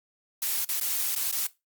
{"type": "noise with dropouts", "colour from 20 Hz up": "blue", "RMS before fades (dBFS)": -28, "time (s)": [0.42, 1.47], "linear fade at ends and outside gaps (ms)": 5, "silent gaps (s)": [[0.649, 0.688], [0.801, 0.809], [1.152, 1.159], [1.315, 1.323]], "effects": ["noise-tail reverb RT60 0.2 s tail -18 dB re dry", "Opus 48 kbps"]}